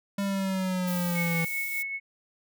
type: linear sweep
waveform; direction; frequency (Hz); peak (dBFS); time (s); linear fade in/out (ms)
square; down; 200 to 164.81; -27; 0.18-1.45; 5
type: noise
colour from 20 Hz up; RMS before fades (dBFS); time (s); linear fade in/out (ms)
violet; -37; 0.87-1.83; 10
type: tone with tremolo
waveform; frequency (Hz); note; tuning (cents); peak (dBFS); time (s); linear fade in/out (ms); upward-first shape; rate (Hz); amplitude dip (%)
sine; 2200; C#7; -14; -27; 1.14-2; 50; triangle; 5; 50
effects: none